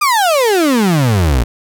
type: exponential sweep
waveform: 35% pulse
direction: down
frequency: 1244.5 to 54.6 Hz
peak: -8 dBFS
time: 0.01-1.44 s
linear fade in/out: 10 ms
effects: none